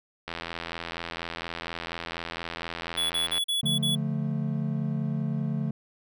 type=click train; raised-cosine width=0.3 ms; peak=-17 dBFS; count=262; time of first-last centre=0.28-3.38 s; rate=84.2 Hz
type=tone bursts; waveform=square; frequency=3398 Hz; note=G#7; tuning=39 cents sharp; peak=-25 dBFS; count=6; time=2.97-3.955 s; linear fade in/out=10 ms; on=130 ms; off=41 ms
type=chord; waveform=triangle; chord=D minor; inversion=none; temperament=equal with one note detuned; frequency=144.39 / 174.61 / 220 Hz; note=D3 / F3 / A3; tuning=-29 / 0 / 0 cents; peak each=-27 / -31 / -29 dBFS; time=3.63-5.71 s; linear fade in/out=5 ms
effects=none